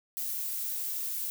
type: noise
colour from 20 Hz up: violet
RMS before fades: -34 dBFS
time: 0.17-1.3 s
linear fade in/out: 0 ms
effects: none